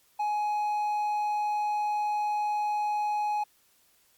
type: tone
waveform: triangle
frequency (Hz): 838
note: G#5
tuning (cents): +15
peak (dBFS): -24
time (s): 0.19-3.44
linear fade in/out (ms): 10
effects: white hiss -65 dBFS RMS until 4.17 s + Opus 48 kbps